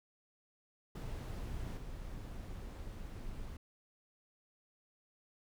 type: noise with level steps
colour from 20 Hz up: brown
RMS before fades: -41 / -45 dBFS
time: 0.95-3.57 s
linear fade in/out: 5 ms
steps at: 1.77 s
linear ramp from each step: 5 ms
effects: none